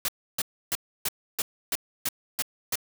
white noise bursts, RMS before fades -27 dBFS, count 9, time 0.05-2.756 s, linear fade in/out 2 ms, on 34 ms, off 300 ms, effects none

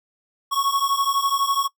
square beating tone pair, 1101 / 1113 Hz, C#6 / C#6, -12 / +7 cents, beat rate 12 Hz, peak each -23 dBFS, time 0.51-1.68 s, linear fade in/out 20 ms, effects noise-tail reverb RT60 0.1 s tail -21 dB re dry

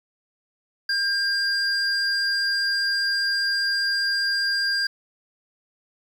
sine tone pair together, 1600 / 4795 Hz, G6 / D8, +35 / +35 cents, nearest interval octave + perfect fifth, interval 1900 cents, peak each -22 dBFS, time 0.89-4.87 s, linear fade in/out 5 ms, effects tanh soft clip ceiling -16 dBFS + 8-bit

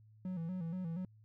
triangle tone with vibrato, 174.61 Hz, F3, in tune, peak -35 dBFS, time 0.25-1.05 s, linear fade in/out 2 ms, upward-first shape square, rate 4.2 Hz, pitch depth 97 cents each way, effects added 108 Hz sine -59 dBFS peak until 1.24 s

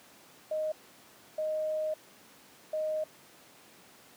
sine tone bursts at uneven times, 621 Hz, D#5, 3 cents flat, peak -29 dBFS, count 3, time 0.51-0.72 / 1.38-1.94 / 2.73-3.04 s, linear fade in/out 5 ms, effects pink hiss -56 dBFS RMS until 4.16 s + high-pass 200 Hz 12 dB/octave

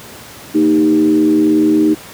sine tone with frequency modulation, 310.4 Hz, D#4, 4 cents flat, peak -8 dBFS, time 0.54-1.95 s, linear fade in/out 20 ms, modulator 82.8 Hz, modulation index 0.7, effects pink hiss -34 dBFS RMS until 2.13 s + high-pass 100 Hz 12 dB/octave

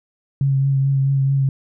sine tone with vibrato, 136.6 Hz, C#3, 25 cents flat, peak -14 dBFS, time 0.41-1.49 s, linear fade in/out 2 ms, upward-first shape triangle, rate 4.6 Hz, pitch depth 25 cents each way, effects none

